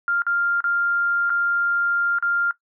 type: tone with dropouts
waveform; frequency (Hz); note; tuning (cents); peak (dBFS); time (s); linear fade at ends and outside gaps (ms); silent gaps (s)
sine; 1396.9; F6; 0; -18; 0.08-2.51; 1; 0.22-0.266 / 0.605-0.641 / 1.296-1.302 / 2.186-2.225
effects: noise-tail reverb RT60 0.1 s tail -17 dB re dry